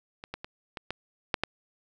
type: clicks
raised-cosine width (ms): 0.3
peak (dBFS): -24 / -19 / -22 / -20 / -16 / -8 / -10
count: 7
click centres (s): 0.239 / 0.34 / 0.445 / 0.772 / 0.906 / 1.342 / 1.436
effects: none

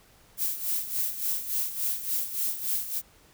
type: noise with tremolo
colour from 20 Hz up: violet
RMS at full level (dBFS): -27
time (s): 0.37-3.02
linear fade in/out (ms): 50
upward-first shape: sine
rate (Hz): 3.5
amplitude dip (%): 70
effects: pink hiss -58 dBFS RMS until 3.33 s

